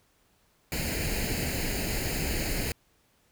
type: noise with comb filter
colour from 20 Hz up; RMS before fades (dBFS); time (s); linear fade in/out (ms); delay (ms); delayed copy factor
pink; -30; 0.72-2.72; 2; 0.43; +0.75
effects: pink hiss -67 dBFS RMS until 3.31 s